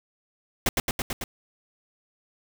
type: noise with echo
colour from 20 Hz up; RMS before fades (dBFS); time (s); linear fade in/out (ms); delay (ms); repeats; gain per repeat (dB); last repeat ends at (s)
pink; -22; 0.66-0.69; 2; 110; 5; -2; 1.24
effects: none